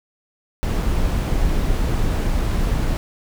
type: noise with dropouts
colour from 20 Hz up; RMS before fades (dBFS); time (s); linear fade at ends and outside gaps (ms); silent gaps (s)
brown; -19; 0.63-2.97; 0; 0.826-0.831
effects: none